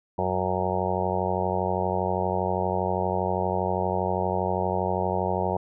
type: harmonic tone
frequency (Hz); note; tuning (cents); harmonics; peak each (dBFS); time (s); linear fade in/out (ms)
92.5; F#2; 0; 1 / 2 / 4 / 5 / 6 / 7 / 8 / 9 / 10; -32 / -32 / -32 / -32 / -32 / -32 / -32 / -32 / -32; 0.18-5.57; 5
effects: none